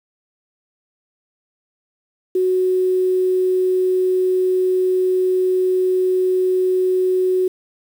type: tone with quantisation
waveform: sine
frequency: 370 Hz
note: F#4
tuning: in tune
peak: -14 dBFS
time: 2.35-7.48 s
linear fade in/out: 5 ms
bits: 7
effects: none